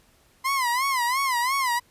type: tone with vibrato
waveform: 30% pulse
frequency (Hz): 1026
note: C6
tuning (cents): -34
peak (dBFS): -19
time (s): 0.44-1.8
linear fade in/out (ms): 20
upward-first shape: sine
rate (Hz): 2.9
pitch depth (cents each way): 140
effects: pink hiss -60 dBFS RMS until 1.9 s + resampled to 32000 Hz